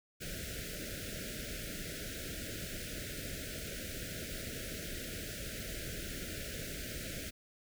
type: band-stop noise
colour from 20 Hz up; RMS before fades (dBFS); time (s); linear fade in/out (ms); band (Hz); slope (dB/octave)
pink; -42; 0.2-7.31; 20; 660 to 1400; 96
effects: none